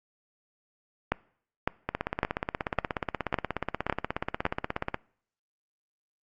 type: two click trains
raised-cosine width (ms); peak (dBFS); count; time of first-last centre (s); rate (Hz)
0.5; -13 / -9; 52 / 7; 1.89-4.944 / 1.12-4.453; 16.7 / 1.8
effects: noise-tail reverb RT60 0.6 s tail -24 dB re dry + Opus 48 kbps